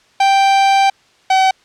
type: tone pair in turn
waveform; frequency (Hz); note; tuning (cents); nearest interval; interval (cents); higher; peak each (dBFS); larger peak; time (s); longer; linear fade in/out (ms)
45% pulse; 784 / 761.2; G5 / F#5; 0 / +49; minor second; 51; first; -9; neither; 0.2-0.9 / 1.3-1.51; first; 5
effects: white hiss -52 dBFS RMS until 1.64 s + low-pass 5000 Hz 12 dB/octave